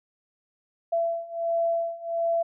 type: beating tone pair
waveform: sine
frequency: 671 / 672.4 Hz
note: E5 / E5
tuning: +31 / +34 cents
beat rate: 1.4 Hz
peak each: -28 / -26 dBFS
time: 0.92-2.43 s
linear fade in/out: 10 ms
effects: none

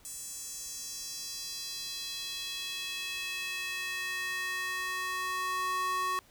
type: tone with high-pass filter sweep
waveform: square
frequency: 370 Hz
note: F#4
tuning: in tune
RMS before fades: -36 dBFS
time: 0.05-6.19 s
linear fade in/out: 0 ms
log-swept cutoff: 7900 to 980 Hz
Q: 2.4
effects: pink hiss -61 dBFS RMS until 6.3 s

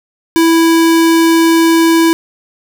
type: tone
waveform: square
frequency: 329.6 Hz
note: E4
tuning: in tune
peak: -7 dBFS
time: 0.36-2.13 s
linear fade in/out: 0 ms
effects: none

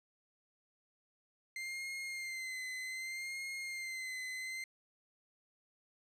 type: tone with vibrato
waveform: 40% pulse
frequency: 2088 Hz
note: C7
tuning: 4 cents flat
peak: -39 dBFS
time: 1.56-4.64 s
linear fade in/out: 2 ms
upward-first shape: sine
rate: 0.65 Hz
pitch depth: 45 cents each way
effects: low-pass 10000 Hz 12 dB/octave

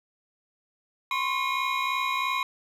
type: tone cluster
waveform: triangle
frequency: 1027 / 1090 / 2163 / 2442 / 3869 Hz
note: C6 / C#6 / C#7 / D#7 / B7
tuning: -33 / -29 / -43 / -33 / -36 cents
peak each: -28 / -28 / -31 / -32 / -33 dBFS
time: 1.11-2.43 s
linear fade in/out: 2 ms
effects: none

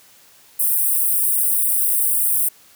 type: high-pass noise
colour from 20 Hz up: white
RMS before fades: -18 dBFS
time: 0.59-2.49 s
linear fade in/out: 10 ms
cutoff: 8500 Hz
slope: 96 dB/octave
effects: white hiss -50 dBFS RMS until 2.75 s + high-pass 60 Hz 12 dB/octave

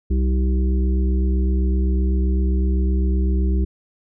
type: harmonic tone with a mistuned harmonic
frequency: 64.3 Hz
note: C2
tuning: 30 cents flat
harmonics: 1 / 3 / 5 / 6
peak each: -16 / -26 / -30 / -32 dBFS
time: 0.1-3.65 s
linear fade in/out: 10 ms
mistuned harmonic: 5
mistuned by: -19 cents
effects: none

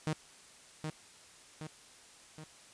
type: tone with echo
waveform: sawtooth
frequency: 155.56 Hz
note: D#3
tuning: in tune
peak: -27 dBFS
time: 0.07-0.13 s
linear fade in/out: 0 ms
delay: 770 ms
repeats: 3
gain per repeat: -5 dB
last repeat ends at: 2.44 s
effects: white hiss -57 dBFS RMS until 2.73 s + resampled to 22050 Hz

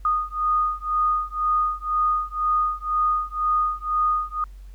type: beating tone pair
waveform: sine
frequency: 1233 / 1235 Hz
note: D#6 / D#6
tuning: -16 / -13 cents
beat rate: 2 Hz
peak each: -23 dBFS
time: 0.05-4.44 s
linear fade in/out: 2 ms
effects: added 47 Hz sine -38 dBFS peak until 4.74 s + pink hiss -61 dBFS RMS until 4.74 s

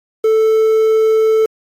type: tone with quantisation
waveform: triangle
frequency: 440 Hz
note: A4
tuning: in tune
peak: -7 dBFS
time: 0.24-1.46 s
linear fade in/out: 5 ms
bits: 6
effects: AAC 48 kbps

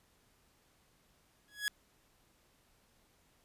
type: tone with exponential growth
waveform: sawtooth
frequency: 1676 Hz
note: G#6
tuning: 15 cents sharp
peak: -25 dBFS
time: 1.48-1.68 s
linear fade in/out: 0 ms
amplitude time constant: 42 ms
effects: pink hiss -70 dBFS RMS until 3.44 s + resampled to 32000 Hz

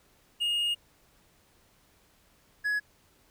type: tone pair in turn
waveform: triangle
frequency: 2852 / 1681.7 Hz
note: F7 / G#6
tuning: +36 / +21 cents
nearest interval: major sixth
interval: 915 cents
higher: first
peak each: -24 dBFS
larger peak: neither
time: 0.4-0.75 / 2.64-2.8 s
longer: first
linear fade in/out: 20 ms
effects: pink hiss -64 dBFS RMS until 3.3 s

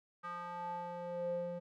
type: tone with band-pass filter sweep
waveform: square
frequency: 174.9 Hz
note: F3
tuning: 3 cents sharp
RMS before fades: -41 dBFS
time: 0.23-1.6 s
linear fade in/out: 20 ms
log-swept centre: 1300 to 410 Hz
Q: 4.9
effects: none

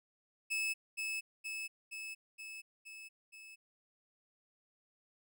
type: tone with echo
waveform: 40% pulse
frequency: 2602 Hz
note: E7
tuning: 23 cents flat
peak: -32 dBFS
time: 0.5-0.74 s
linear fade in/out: 20 ms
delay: 470 ms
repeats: 6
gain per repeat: -3 dB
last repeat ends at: 3.56 s
effects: none

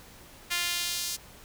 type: tone with high-pass filter sweep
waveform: sawtooth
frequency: 349.2 Hz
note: F4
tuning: in tune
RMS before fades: -31 dBFS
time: 0.5-1.17 s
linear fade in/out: 20 ms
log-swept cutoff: 2100 to 5500 Hz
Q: 1.1
effects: pink hiss -51 dBFS RMS until 1.44 s

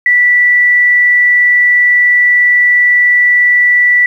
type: tone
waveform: sine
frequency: 1963 Hz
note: B6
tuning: 11 cents flat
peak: -5 dBFS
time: 0.06-4.06 s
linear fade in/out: 2 ms
effects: 7-bit

